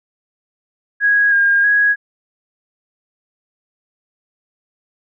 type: tone with pitch steps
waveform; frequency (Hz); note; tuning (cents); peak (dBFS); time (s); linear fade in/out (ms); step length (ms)
sine; 1654 / 1615 / 1660; G#6 / G#6 / G#6; -8 / -49 / -1; -10; 1-1.96; 50; 320
effects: none